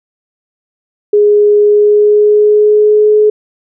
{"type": "tone with pitch glide", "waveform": "sine", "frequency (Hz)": [415.3, 424.3], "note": ["G#4", "G#4"], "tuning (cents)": [0, 37], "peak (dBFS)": -4, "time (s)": [1.13, 3.3], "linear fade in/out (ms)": 5, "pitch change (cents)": 37, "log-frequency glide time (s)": [1.6, 3.16], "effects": []}